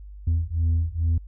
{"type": "beating tone pair", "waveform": "sine", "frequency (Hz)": [81.4, 83.7], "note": ["E2", "E2"], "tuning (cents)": [-21, 27], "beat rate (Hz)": 2.3, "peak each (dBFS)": -21, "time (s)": [0.27, 1.18], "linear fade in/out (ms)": 5, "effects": ["tanh soft clip ceiling -17 dBFS", "added 50 Hz sine -38 dBFS peak until 1.27 s"]}